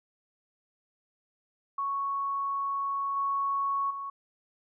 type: tone with level steps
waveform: sine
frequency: 1108.7 Hz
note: C#6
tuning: in tune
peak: -28 / -26 / -34 dBFS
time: 1.78-4.1 s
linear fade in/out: 5 ms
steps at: 3.16 / 3.9 s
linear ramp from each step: 10 ms
effects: none